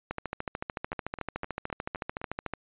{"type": "two click trains", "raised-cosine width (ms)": 0.5, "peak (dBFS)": [-23, -17], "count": [6, 34], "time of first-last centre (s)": [[0.93, 2.215], [0.11, 2.536]], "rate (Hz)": [3.89, 13.6], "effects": ["resampled to 8000 Hz"]}